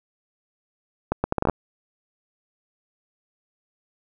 accelerating click train, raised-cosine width 1 ms, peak -7 dBFS, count 9, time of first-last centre 1.12-1.497 s, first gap 120 ms, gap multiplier 0.7, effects none

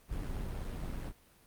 brown noise with amplitude modulation, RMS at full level -36 dBFS, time 0.08-1.13 s, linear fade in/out 50 ms, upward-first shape sine, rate 91.5 Hz, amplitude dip 35%, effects pink hiss -63 dBFS RMS until 1.46 s + Opus 32 kbps

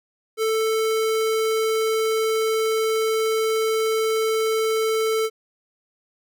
square tone, 441.7 Hz, A4, 7 cents sharp, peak -20 dBFS, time 0.37-5.3 s, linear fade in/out 50 ms, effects none

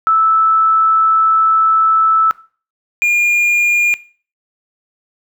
sine / triangle tone pair in turn, 1313 / 2418 Hz, E6 / D7, -7 / +50 cents, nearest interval major seventh, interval 1057 cents, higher second, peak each -8 dBFS, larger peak neither, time 0.07-2.31 / 3.02-3.94 s, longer first, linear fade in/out 0 ms, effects noise-tail reverb RT60 0.4 s tail -19 dB re dry

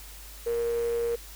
sine tone, 468.8 Hz, A#4, 10 cents sharp, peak -25 dBFS, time 0.46-1.16 s, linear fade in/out 10 ms
click train, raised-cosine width 0.5 ms, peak -30 dBFS, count 82, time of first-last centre 0.47-1.145 s, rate 120 Hz
effects added 50 Hz sine -45 dBFS peak until 1.35 s + white hiss -47 dBFS RMS until 1.35 s

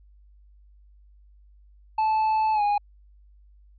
triangle tone with pitch glide, 872 to 823.1 Hz, A5 to G#5, -16 to -16 cents, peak -18 dBFS, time 1.98-2.78 s, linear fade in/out 5 ms, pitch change -100 cents, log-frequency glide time 2.53-2.62 s, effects added 50 Hz sine -51 dBFS peak until 3.78 s + resampled to 11025 Hz

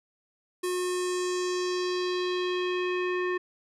square tone with low-pass filter sweep, 361.7 Hz, F#4, 39 cents flat, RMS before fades -29 dBFS, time 0.63-3.38 s, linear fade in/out 10 ms, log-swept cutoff 11000 to 2000 Hz, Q 2.4, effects none

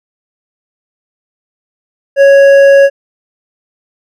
sine tone with hard clipping, 554.4 Hz, C#5, in tune, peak -3 dBFS, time 2.16-2.9 s, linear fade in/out 50 ms, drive 7 dB, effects none

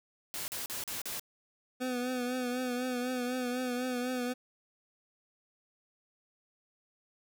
white noise bursts, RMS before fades -38 dBFS, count 5, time 0.34-1.196 s, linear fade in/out 0 ms, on 140 ms, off 39 ms
25% pulse tone with vibrato, 250 Hz, B3, 21 cents sharp, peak -28 dBFS, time 1.8-4.34 s, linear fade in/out 20 ms, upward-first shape triangle, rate 4 Hz, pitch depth 51 cents each way
effects none

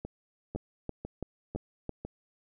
two click trains, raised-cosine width 2 ms, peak -21 / -24 dBFS, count 5 / 5, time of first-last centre 0.56-1.893 / 0.05-2.05 s, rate 3 / 2 Hz, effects none

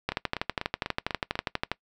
two click trains, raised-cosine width 0.3 ms, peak -14 / -10 dBFS, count 6 / 21, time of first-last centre 0.12-1.355 / 0.09-1.716 s, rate 4.05 / 12.3 Hz, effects noise-tail reverb RT60 0.1 s tail -22 dB re dry

